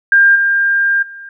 sine tone with level steps, 1600 Hz, G6, 35 cents sharp, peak -5 / -10 / -29 dBFS, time 0.12-1.29 s, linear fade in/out 2 ms, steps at 0.35 / 1.02 s, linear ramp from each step 10 ms, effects none

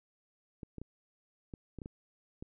clicks, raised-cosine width 3 ms, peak -30 dBFS, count 8, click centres 0.632 / 0.783 / 0.816 / 1.538 / 1.787 / 1.818 / 1.859 / 2.425 s, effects none

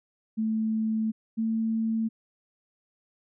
sine tone pair in turn, 220 / 223.6 Hz, A3 / A3, 0 / +28 cents, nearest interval unison, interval 28 cents, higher second, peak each -24 dBFS, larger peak neither, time 0.37-1.12 / 1.37-2.09 s, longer first, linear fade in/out 20 ms, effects none

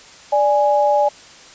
sine tone pair together, 587.3 / 830.6 Hz, D5 / G#5, 0 / 0 cents, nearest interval tritone, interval 600 cents, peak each -15 dBFS, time 0.32-1.09 s, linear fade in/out 10 ms, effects white hiss -42 dBFS RMS until 1.54 s + resampled to 16000 Hz

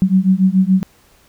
sine beating tone pair, 185 / 192 Hz, F#3 / G3, 0 / -36 cents, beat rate 7 Hz, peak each -13 dBFS, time 0.02-0.83 s, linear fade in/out 0 ms, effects pink hiss -52 dBFS RMS until 1.28 s

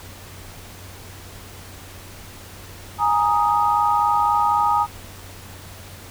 sine chord, Ab suspended second, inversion none, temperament just, 830.6 / 934.4 / 1245.9 Hz, Ab5 / Bb5 / Eb6, 0 / +4 / +2 cents, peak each -20 dBFS, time 2.98-4.87 s, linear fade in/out 50 ms, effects added 93 Hz sine -42 dBFS peak until 6.1 s + pink hiss -41 dBFS RMS until 6.1 s

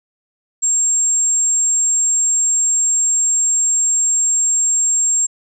sine tone, 7470 Hz, A#8, 3 cents sharp, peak -10 dBFS, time 0.62-5.27 s, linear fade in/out 20 ms, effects tanh soft clip ceiling -12 dBFS

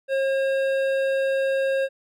sine tone with hard clipping, 539 Hz, C#5, 49 cents flat, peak -22 dBFS, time 0.08-1.89 s, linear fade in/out 50 ms, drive 11 dB, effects none

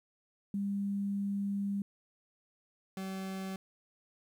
sine / 40% pulse tone pair in turn, 200 / 190.87 Hz, G3 / G3, +35 / -46 cents, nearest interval minor second, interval 81 cents, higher first, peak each -31 / -36 dBFS, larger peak first, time 0.54-1.82 / 2.97-3.56 s, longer first, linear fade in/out 2 ms, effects 11-bit

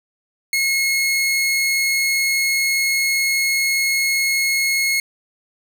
sawtooth tone, 2169 Hz, C#7, 38 cents flat, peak -13 dBFS, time 0.53-5 s, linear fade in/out 2 ms, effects none

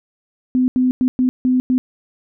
sine tone bursts at uneven times, 254 Hz, B3, 49 cents sharp, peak -12 dBFS, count 6, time 0.55-0.68 / 0.76-0.91 / 1.01-1.08 / 1.19-1.29 / 1.45-1.6 / 1.7-1.78 s, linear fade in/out 0 ms, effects none

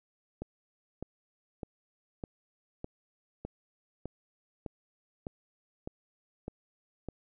click train, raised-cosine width 2 ms, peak -24 dBFS, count 12, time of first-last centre 0.42-7.087 s, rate 1.65 Hz, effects none

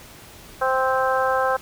harmonic tone, 261.6 Hz, C4, in tune, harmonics 2 / 3 / 4 / 5 / 6, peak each -22 / -24 / -25 / -26 / -27 dBFS, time 0.61-1.57 s, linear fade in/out 10 ms, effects pink hiss -44 dBFS RMS until 1.61 s

